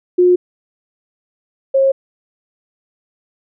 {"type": "tone pair in turn", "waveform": "sine", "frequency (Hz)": [359, 539.6], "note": ["F4", "C#5"], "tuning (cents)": [48, -47], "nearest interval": "perfect fifth", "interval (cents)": 705, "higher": "second", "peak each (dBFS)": [-7, -9], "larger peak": "first", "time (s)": [[0.18, 0.36], [1.74, 1.92]], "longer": "neither", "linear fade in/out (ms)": 10, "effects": []}